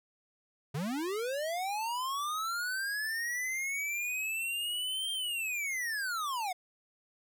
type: linear two-way sweep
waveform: square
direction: up then down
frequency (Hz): 128.6 to 3185 to 699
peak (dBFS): -33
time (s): 0.74-6.53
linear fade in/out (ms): 10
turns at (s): 5.12
effects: none